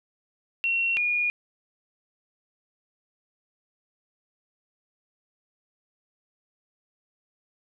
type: tone pair in turn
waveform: sine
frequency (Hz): 2729 / 2438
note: F7 / D#7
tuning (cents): -41 / -36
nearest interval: major second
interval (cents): 195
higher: first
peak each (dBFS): -22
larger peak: neither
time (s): 0.64-0.97 / 0.97-1.3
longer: neither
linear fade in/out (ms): 0
effects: none